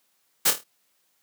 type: noise with echo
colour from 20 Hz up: white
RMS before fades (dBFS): -19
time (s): 0.45-0.51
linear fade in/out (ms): 10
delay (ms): 26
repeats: 5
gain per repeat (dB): -7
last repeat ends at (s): 0.64
effects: white hiss -69 dBFS RMS until 1.22 s + high-pass 150 Hz 12 dB/octave